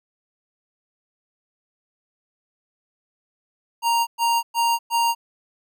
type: tone bursts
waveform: square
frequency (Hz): 932.3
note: A#5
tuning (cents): 0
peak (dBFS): -18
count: 4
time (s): 3.82-5.15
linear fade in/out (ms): 50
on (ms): 250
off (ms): 110
effects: none